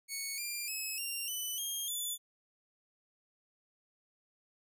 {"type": "tone with pitch steps", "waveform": "10% pulse", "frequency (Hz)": [2217, 2390, 2576, 2777, 2994, 3227, 3479], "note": ["C#7", "D7", "E7", "F7", "F#7", "G7", "A7"], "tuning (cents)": [0, 30, -41, -10, 20, 50, -20], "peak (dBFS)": -28, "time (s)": [0.08, 2.18], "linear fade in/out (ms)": 50, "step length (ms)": 300, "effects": []}